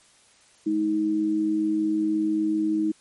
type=tone pair together; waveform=sine; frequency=211.2 / 316.4 Hz; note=G#3 / D#4; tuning=+29 / +29 cents; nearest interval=perfect fifth; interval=700 cents; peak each=-30 / -21 dBFS; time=0.66-2.92 s; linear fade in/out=10 ms; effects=white hiss -57 dBFS RMS until 3 s + MP3 48 kbps